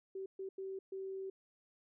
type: tone bursts at uneven times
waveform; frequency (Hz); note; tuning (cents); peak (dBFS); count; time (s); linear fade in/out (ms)
sine; 384.2; G4; -35; -40; 4; 0.15-0.26 / 0.39-0.49 / 0.58-0.79 / 0.92-1.3; 5
effects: none